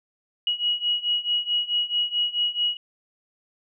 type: beating tone pair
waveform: sine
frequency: 2904 / 2908.6 Hz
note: F#7 / F#7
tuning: -33 / -30 cents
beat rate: 4.6 Hz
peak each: -26 / -24 dBFS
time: 0.47-2.77 s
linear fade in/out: 2 ms
effects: none